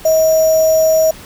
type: tone with sample-and-hold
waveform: sine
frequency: 636 Hz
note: D#5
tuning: 38 cents sharp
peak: -8 dBFS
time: 0.05-1.11 s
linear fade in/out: 5 ms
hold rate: 6300 Hz
effects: pink hiss -36 dBFS RMS until 1.25 s